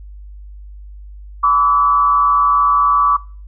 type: tone with frequency modulation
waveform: sine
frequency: 1148 Hz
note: D6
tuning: 40 cents flat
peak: -9 dBFS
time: 1.43-3.17 s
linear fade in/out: 10 ms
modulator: 143 Hz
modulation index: 0.55
effects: noise-tail reverb RT60 0.5 s tail -26 dB re dry + added 50 Hz sine -32 dBFS peak until 3.47 s